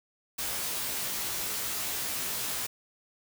white noise with comb filter, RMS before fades -33 dBFS, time 0.38-2.67 s, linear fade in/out 10 ms, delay 16 ms, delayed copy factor +0.9, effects none

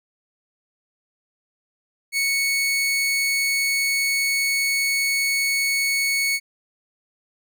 sawtooth tone, 2215 Hz, C#7, 2 cents flat, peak -16 dBFS, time 2.12-6.4 s, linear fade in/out 50 ms, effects none

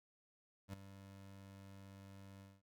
25% pulse tone with ADSR envelope, 97.8 Hz, G2, 4 cents flat, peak -39 dBFS, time 0.68-2.62 s, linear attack 54 ms, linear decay 9 ms, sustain -12 dB, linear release 210 ms, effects none

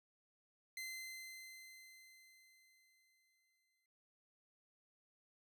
sawtooth tone with exponential decay, 2067 Hz, C7, 22 cents flat, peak -40 dBFS, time 0.77-3.86 s, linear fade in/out 2 ms, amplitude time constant 670 ms, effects none

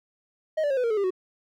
triangle tone with pitch steps, 627 / 581.6 / 539.6 / 500.5 / 464.3 / 430.7 / 399.6 / 370.7 Hz, D#5 / D5 / C#5 / B4 / A#4 / A4 / G4 / F#4, +13 / -17 / -47 / +23 / -7 / -37 / +33 / +3 cents, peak -20 dBFS, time 0.57-1.106 s, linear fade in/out 10 ms, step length 67 ms, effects none

